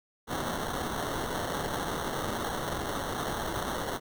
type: noise with sample-and-hold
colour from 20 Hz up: violet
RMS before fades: -33 dBFS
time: 0.27-4 s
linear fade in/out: 50 ms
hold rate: 2450 Hz
effects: none